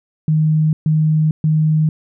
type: tone bursts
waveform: sine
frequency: 155.56 Hz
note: D#3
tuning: in tune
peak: -11 dBFS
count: 3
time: 0.28-1.89 s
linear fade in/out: 2 ms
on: 450 ms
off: 130 ms
effects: none